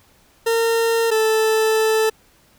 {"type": "tone pair in turn", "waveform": "40% pulse", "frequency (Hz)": [457.9, 439.2], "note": ["A#4", "A4"], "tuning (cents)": [-31, -3], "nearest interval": "minor second", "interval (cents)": 72, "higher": "first", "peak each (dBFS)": [-15, -14], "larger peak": "second", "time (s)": [[0.46, 1.11], [1.11, 2.1]], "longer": "second", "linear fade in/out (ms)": 10, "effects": ["pink hiss -55 dBFS RMS until 2.58 s"]}